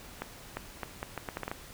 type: accelerating click train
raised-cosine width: 0.5 ms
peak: -19 dBFS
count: 10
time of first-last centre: 0.22-1.515 s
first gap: 350 ms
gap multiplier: 0.75
effects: pink hiss -49 dBFS RMS until 1.73 s